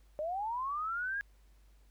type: linear sweep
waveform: sine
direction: up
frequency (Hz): 587.3 to 1661.2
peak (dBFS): -33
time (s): 0.19-1.21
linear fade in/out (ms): 0
effects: added 50 Hz sine -59 dBFS peak until 1.9 s + pink hiss -72 dBFS RMS until 1.9 s